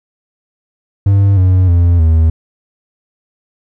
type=tone with pitch steps; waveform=triangle; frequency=99.1 / 92.46 / 86.27 / 80.49 Hz; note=G2 / F#2 / F2 / E2; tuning=+19 / -1 / -21 / -41 cents; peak=-4 dBFS; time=1.06-2.3 s; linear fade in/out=5 ms; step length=310 ms; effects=none